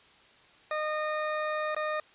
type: tone with dropouts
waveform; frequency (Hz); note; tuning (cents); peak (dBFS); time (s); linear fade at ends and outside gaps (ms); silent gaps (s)
20% pulse; 613; D#5; -26; -24; 0.71-2; 2; 1.748-1.764
effects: white hiss -58 dBFS RMS until 2.14 s + resampled to 8000 Hz